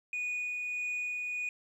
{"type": "tone with tremolo", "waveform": "sine", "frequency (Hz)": 2466, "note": "D#7", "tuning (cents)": -16, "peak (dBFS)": -29, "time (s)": [0.13, 1.49], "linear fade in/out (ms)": 2, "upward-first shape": "sine", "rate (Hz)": 1.6, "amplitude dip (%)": 30, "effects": ["tanh soft clip ceiling -31 dBFS", "11-bit"]}